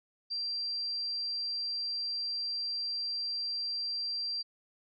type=tone; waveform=sine; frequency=4720 Hz; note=D8; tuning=8 cents sharp; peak=-32 dBFS; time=0.3-4.43 s; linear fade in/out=20 ms; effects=none